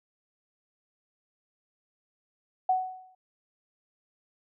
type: tone with exponential decay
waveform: sine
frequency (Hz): 745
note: F#5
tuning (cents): +12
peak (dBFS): -19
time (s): 2.69-3.15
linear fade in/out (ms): 5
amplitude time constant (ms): 100
effects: none